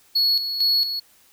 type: tone with tremolo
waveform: triangle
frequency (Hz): 4366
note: C#8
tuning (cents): -27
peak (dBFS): -15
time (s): 0.15-1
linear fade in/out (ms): 10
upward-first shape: square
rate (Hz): 2.2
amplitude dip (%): 60
effects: white hiss -56 dBFS RMS until 1.32 s